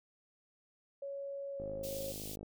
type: tone with pitch glide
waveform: sine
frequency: 557 to 544.3 Hz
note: C#5 to C#5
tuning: +8 to -32 cents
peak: -39 dBFS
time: 1.02-2.12 s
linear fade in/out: 5 ms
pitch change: -40 cents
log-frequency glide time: 1.51-1.77 s
type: click train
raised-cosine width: 2 ms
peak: -33 dBFS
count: 44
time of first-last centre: 1.6-2.43 s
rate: 51.8 Hz
type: band-stop noise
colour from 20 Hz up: white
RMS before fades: -46 dBFS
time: 1.83-2.36 s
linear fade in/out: 10 ms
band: 210 to 2900 Hz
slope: 24 dB/octave
effects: none